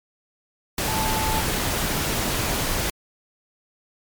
sine tone in noise, 877 Hz, A5, 6 cents flat, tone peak -26 dBFS, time 0.88-1.41 s, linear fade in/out 2 ms, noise pink, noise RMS -24 dBFS, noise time 0.78-2.9 s, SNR -5 dB, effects MP3 96 kbps

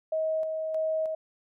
sine tone with tremolo, 634 Hz, D#5, 32 cents sharp, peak -25 dBFS, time 0.12-1.15 s, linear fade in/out 5 ms, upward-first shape square, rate 1.6 Hz, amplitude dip 35%, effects none

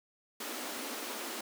pink high-pass noise, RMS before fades -40 dBFS, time 0.4-1.41 s, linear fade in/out 5 ms, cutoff 220 Hz, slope 96 dB/octave, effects none

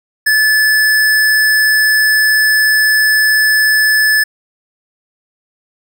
square tone, 1733 Hz, A6, 27 cents flat, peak -9 dBFS, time 0.26-4.24 s, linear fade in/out 10 ms, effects none

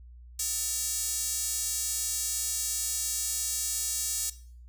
square tone with high-pass filter, 254.3 Hz, C4, 49 cents flat, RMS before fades -31 dBFS, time 0.39-4.3 s, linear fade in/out 5 ms, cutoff 7000 Hz, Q 1.9, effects noise-tail reverb RT60 0.5 s tail -17 dB re dry + added 60 Hz sine -46 dBFS peak until 4.68 s

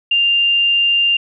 sine tone, 2794 Hz, F7, in tune, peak -11 dBFS, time 0.11-1.17 s, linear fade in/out 5 ms, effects none

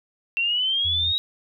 sine exponential sweep, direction up, 2700 to 3839 Hz, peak -20 dBFS, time 0.37-1.18 s, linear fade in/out 0 ms
sine tone, 85.1 Hz, F2, 44 cents flat, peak -30 dBFS, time 0.84-1.13 s, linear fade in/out 20 ms
effects none

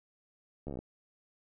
slowing click train, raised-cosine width 2 ms, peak -27 dBFS, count 9, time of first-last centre 0.67-0.79 s, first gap 13 ms, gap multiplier 1.04, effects none

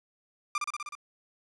30% pulse tone with echo, 1192 Hz, D6, 25 cents sharp, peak -24 dBFS, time 0.55-0.58 s, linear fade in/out 2 ms, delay 62 ms, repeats 6, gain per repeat -2 dB, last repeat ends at 0.952 s, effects resampled to 22050 Hz + 10-bit

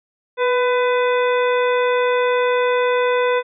harmonic tone with a mistuned harmonic, 501 Hz, B4, 25 cents sharp, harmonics 1 / 2 / 3 / 4 / 5 / 7, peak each -16 / -22 / -26 / -28 / -30 / -33 dBFS, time 0.37-3.43 s, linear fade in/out 50 ms, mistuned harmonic 1, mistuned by -30 cents, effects none

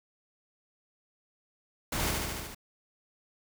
pink noise with echo, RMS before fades -32 dBFS, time 1.92-2.11 s, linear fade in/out 5 ms, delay 73 ms, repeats 6, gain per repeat -2 dB, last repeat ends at 2.548 s, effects none

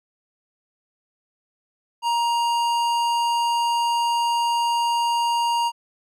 sine tone with tanh clipping, 940 Hz, A#5, 14 cents sharp, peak -21 dBFS, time 2.02-5.72 s, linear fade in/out 50 ms, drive 17 dB, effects none

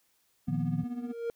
triangle tone with tremolo, 242.8 Hz, B3, 29 cents flat, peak -28 dBFS, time 0.47-1.13 s, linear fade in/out 20 ms, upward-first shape triangle, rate 16 Hz, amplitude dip 80%
sine chord, Bb suspended fourth, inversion none, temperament equal, 116.54 / 155.56 / 174.61 Hz, Bb2 / Eb3 / F3, 0 / 0 / 0 cents, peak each -36 / -31 / -33 dBFS, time 0.48-0.84 s, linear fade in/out 5 ms
triangle tone with exponential growth, 466.2 Hz, A#4, in tune, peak -26 dBFS, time 0.79-1.3 s, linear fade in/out 1 ms, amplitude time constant 110 ms
effects white hiss -71 dBFS RMS until 1.35 s

